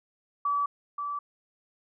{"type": "tone pair in turn", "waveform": "sine", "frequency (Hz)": [1148, 1156.7], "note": ["D6", "D6"], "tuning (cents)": [-40, -27], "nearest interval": "unison", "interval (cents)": 13, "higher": "second", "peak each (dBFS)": [-24, -30], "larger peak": "first", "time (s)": [[0.45, 0.66], [0.98, 1.19]], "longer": "neither", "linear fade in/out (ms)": 5, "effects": []}